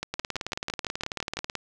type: two click trains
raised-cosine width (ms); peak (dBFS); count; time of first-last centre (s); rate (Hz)
0.2; -13 / -13; 27 / 9; 0.14-1.553 / 0.03-1.37; 18.4 / 5.97
effects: none